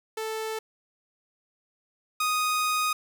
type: tone pair in turn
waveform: sawtooth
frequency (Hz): 440 / 1244.5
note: A4 / D#6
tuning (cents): 0 / 0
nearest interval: octave + tritone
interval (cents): 1800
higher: second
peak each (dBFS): -26 / -20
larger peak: second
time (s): 0.17-0.59 / 2.2-2.93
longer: second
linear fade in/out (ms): 5
effects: none